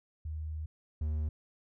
sine / triangle tone pair in turn, 77.78 / 76.62 Hz, D#2 / D#2, 0 / -26 cents, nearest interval unison, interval 26 cents, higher first, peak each -35 / -28 dBFS, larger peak second, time 0.25-0.66 / 1.01-1.29 s, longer first, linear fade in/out 5 ms, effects none

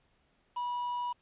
triangle tone with quantisation, 974 Hz, B5, 24 cents flat, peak -30 dBFS, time 0.56-1.13 s, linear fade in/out 10 ms, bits 8, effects pink hiss -71 dBFS RMS until 1.21 s + resampled to 8000 Hz

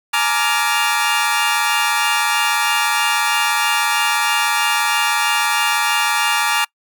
20% pulse chord, Bb dominant seventh, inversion third, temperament equal with one note detuned, 846.1 / 932.3 / 1174.7 / 1396.9 Hz, Ab5 / Bb5 / D6 / F6, +32 / 0 / 0 / 0 cents, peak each -16 dBFS, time 0.13-6.65 s, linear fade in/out 10 ms, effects noise-tail reverb RT60 0.1 s tail -26 dB re dry

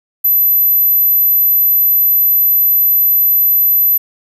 sine tone, 12030 Hz, F#9, 28 cents sharp, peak -7 dBFS, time 0.24-3.98 s, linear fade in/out 10 ms, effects tanh soft clip ceiling -3 dBFS + 8-bit

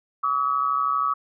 sine tone pair together, 1144 / 1276.7 Hz, D6 / D#6, -46 / +44 cents, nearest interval major second, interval 190 cents, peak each -23 dBFS, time 0.23-1.14 s, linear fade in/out 10 ms, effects none

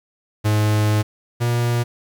45% pulse tone pair in turn, 106.1 / 119.41 Hz, G#2 / A#2, +38 / +42 cents, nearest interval major second, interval 204 cents, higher second, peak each -15 / -17 dBFS, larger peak first, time 0.44-1.03 / 1.4-1.84 s, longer first, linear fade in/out 20 ms, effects 9-bit

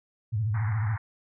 sine tone with vibrato, 108 Hz, A2, 32 cents flat, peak -24 dBFS, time 0.32-0.97 s, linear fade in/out 20 ms, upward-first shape sine, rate 14 Hz, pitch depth 130 cents each way
pink band-pass noise, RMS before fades -41 dBFS, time 0.54-0.98 s, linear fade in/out 5 ms, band 750 to 2100 Hz, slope 96 dB/octave
effects none

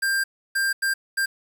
square tone bursts at uneven times, 1590 Hz, G6, 24 cents sharp, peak -21 dBFS, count 4, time 0.02-0.24 / 0.55-0.73 / 0.82-0.94 / 1.17-1.26 s, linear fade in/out 10 ms, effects 8-bit

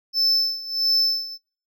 triangle tone with tremolo, 5274 Hz, E8, in tune, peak -15 dBFS, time 0.13-1.38 s, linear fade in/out 50 ms, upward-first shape sine, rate 1.5 Hz, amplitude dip 85%, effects noise-tail reverb RT60 0.4 s tail -22 dB re dry

